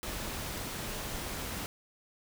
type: noise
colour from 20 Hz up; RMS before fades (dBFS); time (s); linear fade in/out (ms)
pink; -38; 0.03-1.66; 0
effects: none